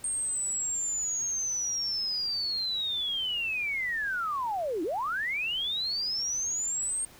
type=linear two-way sweep; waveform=sine; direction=down then up; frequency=8630 to 300.6 to 8630 Hz; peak=-28 dBFS; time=0.04-7.05 s; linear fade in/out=2 ms; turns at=4.83 s; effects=pink hiss -53 dBFS RMS until 7.19 s